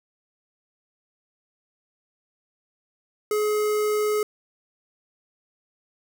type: tone with notch filter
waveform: square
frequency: 422.9 Hz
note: G#4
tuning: 31 cents sharp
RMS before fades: -23 dBFS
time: 3.31-4.23 s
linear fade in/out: 2 ms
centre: 3400 Hz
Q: 1.2
effects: none